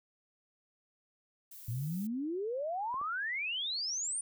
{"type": "noise", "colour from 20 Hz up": "violet", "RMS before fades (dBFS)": -50, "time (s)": [1.51, 2.07], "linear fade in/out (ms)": 5}
{"type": "exponential sweep", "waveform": "sine", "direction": "up", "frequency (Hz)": [110, 9460], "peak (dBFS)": -33, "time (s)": [1.68, 4.21], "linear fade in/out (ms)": 5}
{"type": "clicks", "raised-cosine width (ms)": 1, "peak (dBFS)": -36, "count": 2, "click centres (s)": [2.942, 3.014]}
{"effects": []}